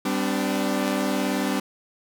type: chord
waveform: sawtooth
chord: G suspended fourth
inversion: none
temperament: equal with one note detuned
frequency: 196 / 255.1 / 293.7 Hz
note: G3 / C4 / D4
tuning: 0 / -44 / 0 cents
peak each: -23 dBFS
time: 0.05-1.6 s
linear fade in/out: 5 ms
effects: none